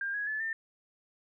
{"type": "tone with pitch steps", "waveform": "sine", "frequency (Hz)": [1600, 1664.1, 1730.8, 1800.1], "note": ["G6", "G#6", "A6", "A6"], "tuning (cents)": [35, 3, -29, 39], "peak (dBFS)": -31, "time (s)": [0.01, 0.53], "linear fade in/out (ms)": 2, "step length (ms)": 130, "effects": []}